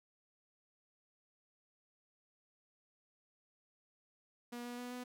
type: tone with pitch steps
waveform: sawtooth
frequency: 240.7 / 242.6 / 245.7 / 248.1 Hz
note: B3 / B3 / B3 / B3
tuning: -44 / -31 / -9 / +8 cents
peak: -39 dBFS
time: 4.52-5.04 s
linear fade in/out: 10 ms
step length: 130 ms
effects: none